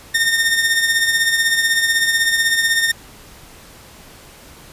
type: tone with tremolo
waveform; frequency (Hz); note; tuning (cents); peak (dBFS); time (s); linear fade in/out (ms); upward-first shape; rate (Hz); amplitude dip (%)
sawtooth; 1827; A#6; -35; -8; 0.14-2.92; 10; triangle; 16; 60
effects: pink hiss -42 dBFS RMS until 4.72 s + resampled to 32000 Hz